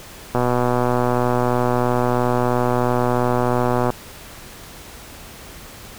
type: click train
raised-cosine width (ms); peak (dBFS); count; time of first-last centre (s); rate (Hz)
1; -5; 438; 0.35-3.903; 123
effects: pink hiss -39 dBFS RMS until 5.98 s